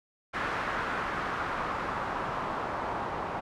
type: noise with low-pass filter sweep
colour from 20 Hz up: white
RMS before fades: -33 dBFS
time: 0.33-3.41 s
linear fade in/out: 20 ms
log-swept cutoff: 1500 to 950 Hz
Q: 1.8
effects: none